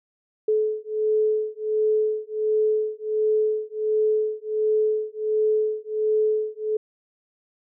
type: beating tone pair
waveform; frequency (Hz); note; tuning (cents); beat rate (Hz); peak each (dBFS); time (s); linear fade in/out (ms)
sine; 430 / 431.4; A4 / A4; -40 / -34; 1.4; -23; 0.48-6.77; 5
effects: none